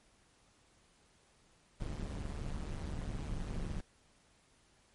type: noise with amplitude modulation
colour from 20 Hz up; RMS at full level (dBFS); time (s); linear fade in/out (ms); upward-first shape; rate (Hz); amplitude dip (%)
brown; -36; 1.8-3.81; 5; sine; 148; 80
effects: pink hiss -68 dBFS RMS until 4.94 s + MP3 48 kbps